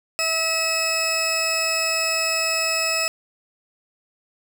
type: tone pair together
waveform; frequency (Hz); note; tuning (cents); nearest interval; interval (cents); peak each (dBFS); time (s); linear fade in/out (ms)
20% pulse; 646 / 2584; E5 / E7; -35 / -35; 2 octaves; 2400; -21 / -17; 0.19-3.08; 0
effects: none